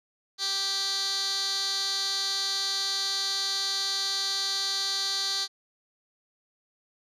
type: tone with band-pass filter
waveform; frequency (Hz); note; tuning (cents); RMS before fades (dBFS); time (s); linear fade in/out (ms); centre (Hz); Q
15% pulse; 392; G4; 0; -29; 0.38-5.48; 50; 4700; 5.3
effects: none